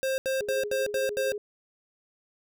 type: tone bursts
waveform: square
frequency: 530 Hz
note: C5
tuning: 22 cents sharp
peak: -26 dBFS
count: 6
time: 0.03-1.32 s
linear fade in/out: 0 ms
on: 150 ms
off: 78 ms
type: tone with tremolo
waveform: sine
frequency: 415.3 Hz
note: G#4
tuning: in tune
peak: -29 dBFS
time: 0.41-1.38 s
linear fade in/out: 2 ms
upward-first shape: triangle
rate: 13 Hz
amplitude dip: 60%
effects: none